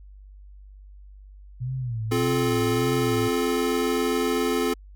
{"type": "tone with vibrato", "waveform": "sine", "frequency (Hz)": 120.3, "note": "B2", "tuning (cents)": -45, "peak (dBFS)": -26, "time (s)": [1.6, 3.29], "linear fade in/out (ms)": 20, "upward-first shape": "sine", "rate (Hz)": 1.7, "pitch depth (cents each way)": 150}
{"type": "chord", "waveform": "square", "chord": "F major", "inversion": "second", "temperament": "equal with one note detuned", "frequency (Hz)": [261.6, 349.2, 429.5], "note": ["C4", "F4", "A4"], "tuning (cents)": [0, 0, -42], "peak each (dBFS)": [-27, -28, -26], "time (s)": [2.11, 4.74], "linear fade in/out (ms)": 10}
{"effects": ["added 49 Hz sine -43 dBFS peak until 4.95 s"]}